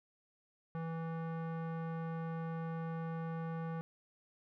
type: tone with low-pass filter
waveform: square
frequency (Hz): 164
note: E3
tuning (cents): -9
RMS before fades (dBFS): -40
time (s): 0.75-3.81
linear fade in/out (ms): 0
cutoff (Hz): 1300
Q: 1.4
effects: none